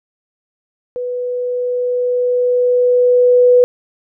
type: tone with level ramp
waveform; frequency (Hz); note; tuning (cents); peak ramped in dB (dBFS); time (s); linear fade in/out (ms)
sine; 493.9; B4; 0; -19 to -5; 0.96-3.64; 0
effects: none